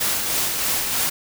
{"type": "noise with tremolo", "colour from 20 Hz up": "white", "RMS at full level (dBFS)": -21, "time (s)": [0, 1.1], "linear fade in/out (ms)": 10, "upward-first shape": "sine", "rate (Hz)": 3.2, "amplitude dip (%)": 35, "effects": []}